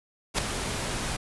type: noise with ADSR envelope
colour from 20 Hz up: pink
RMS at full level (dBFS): -22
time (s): 0.34-1.17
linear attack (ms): 44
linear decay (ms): 3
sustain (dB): -9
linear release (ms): 12
effects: resampled to 24000 Hz